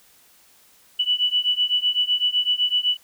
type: beating tone pair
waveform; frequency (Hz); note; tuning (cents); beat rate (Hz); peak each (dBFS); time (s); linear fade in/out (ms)
sine; 2958 / 2965.9; F#7 / F#7; -1 / +3; 7.9; -22 / -21; 0.99-2.97; 10
effects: white hiss -55 dBFS RMS until 3.03 s